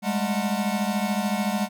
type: tone cluster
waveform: square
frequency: 199.9 / 213.6 / 732 / 896 Hz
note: G3 / G#3 / F#5 / A5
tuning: +34 / +49 / -19 / +31 cents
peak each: -27 / -28 / -32 / -36 dBFS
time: 0.02-1.69 s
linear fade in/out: 50 ms
effects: none